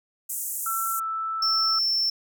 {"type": "band-pass noise", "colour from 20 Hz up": "white", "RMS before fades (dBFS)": -31, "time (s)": [0.29, 1], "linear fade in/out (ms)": 10, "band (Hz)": [6800, 16000], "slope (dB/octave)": 48}
{"type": "tone with pitch glide", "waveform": "sine", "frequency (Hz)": [1340, 1320], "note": ["E6", "E6"], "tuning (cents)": [28, 2], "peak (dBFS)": -26, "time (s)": [0.66, 1.79], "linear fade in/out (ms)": 5, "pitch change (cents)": -26, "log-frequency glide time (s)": [0.94, 1.04]}
{"type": "tone", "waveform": "triangle", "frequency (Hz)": 5380, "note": "E8", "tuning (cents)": 34, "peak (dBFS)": -20, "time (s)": [1.42, 2.1], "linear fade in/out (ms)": 5}
{"effects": []}